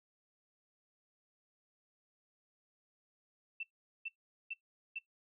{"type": "tone bursts", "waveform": "sine", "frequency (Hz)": 2675, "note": "E7", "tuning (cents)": 25, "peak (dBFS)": -38, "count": 4, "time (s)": [3.6, 4.988], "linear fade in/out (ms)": 5, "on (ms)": 32, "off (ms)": 420, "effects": ["noise-tail reverb RT60 0.1 s tail -17 dB re dry"]}